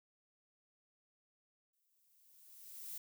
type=noise with exponential growth; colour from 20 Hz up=violet; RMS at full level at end=-44 dBFS; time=1.73-2.98 s; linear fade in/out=5 ms; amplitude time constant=270 ms; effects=none